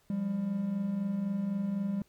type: tone pair together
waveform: triangle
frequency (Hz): 175.7 / 199.61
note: F3 / G3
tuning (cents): +11 / +32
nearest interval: major second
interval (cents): 221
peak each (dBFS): -36 / -28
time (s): 0.1-2.02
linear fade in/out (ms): 2
effects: pink hiss -68 dBFS RMS until 2.08 s